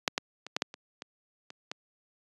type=clicks; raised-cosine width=0.2 ms; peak=-6 / -10 / -23 / -10 / -8 / -25 / -22 / -26 / -18 dBFS; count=9; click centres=0.078 / 0.179 / 0.466 / 0.565 / 0.621 / 0.741 / 1.021 / 1.504 / 1.715 s; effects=high-pass 200 Hz 12 dB/octave + resampled to 24000 Hz